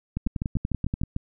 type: two click trains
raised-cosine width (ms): 5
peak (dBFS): -14 / -14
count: 10 / 7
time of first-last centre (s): 0.17-1.035 / 0.27-1.164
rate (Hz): 10.4 / 6.71
effects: none